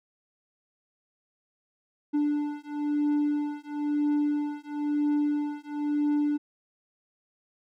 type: beating tone pair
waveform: triangle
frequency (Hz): 293.7 / 294.7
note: D4 / D4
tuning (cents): 0 / +6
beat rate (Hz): 1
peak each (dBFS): -26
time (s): 2.13-6.38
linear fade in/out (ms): 20
effects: none